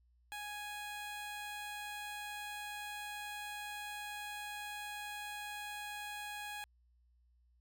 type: tone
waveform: 15% pulse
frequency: 830.6 Hz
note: G#5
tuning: in tune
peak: -36 dBFS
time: 0.32-6.64 s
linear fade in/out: 0 ms
effects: added 60 Hz sine -67 dBFS peak until 7.6 s